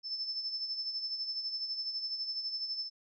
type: tone with tremolo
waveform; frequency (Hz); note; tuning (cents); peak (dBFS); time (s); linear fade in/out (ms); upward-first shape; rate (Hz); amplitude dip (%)
sine; 5274; E8; 0; -32; 0.03-2.9; 50; sine; 12; 55
effects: none